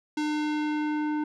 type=tone with low-pass filter sweep; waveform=square; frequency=301.8 Hz; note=D4; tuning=47 cents sharp; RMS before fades=-28 dBFS; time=0.17-1.24 s; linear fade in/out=5 ms; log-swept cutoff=6300 to 1300 Hz; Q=0.86; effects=none